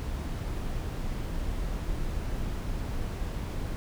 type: noise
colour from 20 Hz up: brown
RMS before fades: -32 dBFS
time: 0-3.76 s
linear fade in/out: 0 ms
effects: none